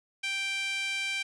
sawtooth tone with high-pass filter, 784 Hz, G5, in tune, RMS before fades -32 dBFS, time 0.23-1.23 s, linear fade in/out 10 ms, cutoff 2400 Hz, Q 3.4, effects resampled to 22050 Hz

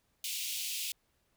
pink high-pass noise, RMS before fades -37 dBFS, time 0.24-0.92 s, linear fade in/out 2 ms, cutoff 2500 Hz, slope 48 dB/octave, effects pink hiss -75 dBFS RMS until 1.36 s

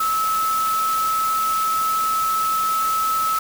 sine tone in noise, 1300 Hz, E6, 24 cents flat, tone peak -18 dBFS, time 0-3.39 s, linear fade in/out 5 ms, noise white, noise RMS -30 dBFS, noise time 0-3.39 s, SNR +9 dB, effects none

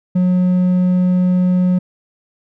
sine tone with hard clipping, 181.5 Hz, F#3, 33 cents flat, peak -12 dBFS, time 0.15-1.79 s, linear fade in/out 10 ms, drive 3 dB, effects none

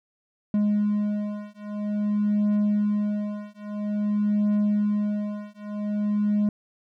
triangle beating tone pair, 207.7 / 208.2 Hz, G#3 / G#3, 0 / +5 cents, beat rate 0.5 Hz, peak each -23 dBFS, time 0.54-6.49 s, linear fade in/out 2 ms, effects none

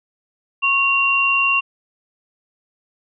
sine tone pair together, 1098.5 / 2761 Hz, C#6 / F7, -16 / -20 cents, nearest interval octave + major third, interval 1596 cents, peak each -20 / -15 dBFS, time 0.62-1.61 s, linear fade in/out 20 ms, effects none

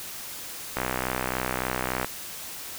click train, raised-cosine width 0.5 ms, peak -11 dBFS, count 82, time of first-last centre 0.77-2.046 s, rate 63.5 Hz, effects white hiss -38 dBFS RMS until 2.78 s

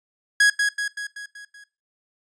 45% pulse tone with echo, 1661.2 Hz, G#6, in tune, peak -13 dBFS, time 0.4-0.5 s, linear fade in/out 5 ms, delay 190 ms, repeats 6, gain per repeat -5 dB, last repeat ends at 1.64 s, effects noise-tail reverb RT60 0.3 s tail -20 dB re dry + resampled to 22050 Hz

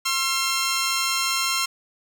10% pulse tone pair together, 1062 / 1353.7 Hz, C6 / E6, +25 / +46 cents, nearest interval major third, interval 421 cents, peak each -16 dBFS, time 0.05-1.66 s, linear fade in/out 10 ms, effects none

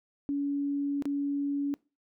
sine tone with dropouts, 283.3 Hz, C#4, 38 cents sharp, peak -27 dBFS, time 0.29-1.74 s, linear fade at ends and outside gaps 0 ms, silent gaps 1.023-1.055 s, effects noise-tail reverb RT60 0.3 s tail -23 dB re dry

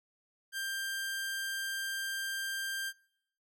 sawtooth tone, 1585 Hz, G6, 19 cents sharp, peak -31 dBFS, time 0.52-2.93 s, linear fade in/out 50 ms, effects noise-tail reverb RT60 0.7 s tail -25 dB re dry

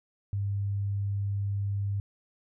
sine tone, 100 Hz, G2, 35 cents sharp, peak -27 dBFS, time 0.33-2 s, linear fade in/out 0 ms, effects none

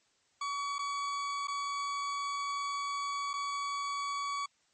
40% pulse tone with dropouts, 1133 Hz, C#6, 37 cents sharp, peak -32 dBFS, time 0.41-4.46 s, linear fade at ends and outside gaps 5 ms, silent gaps 0.784-0.79 / 1.473-1.481 / 3.333-3.337 s, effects white hiss -71 dBFS RMS until 4.73 s + MP3 32 kbps

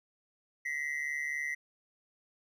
triangle ring-modulated tone, 1984 Hz, B6, 7 cents sharp, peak -28 dBFS, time 0.65-1.55 s, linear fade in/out 10 ms, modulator 71.9 Hz, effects none

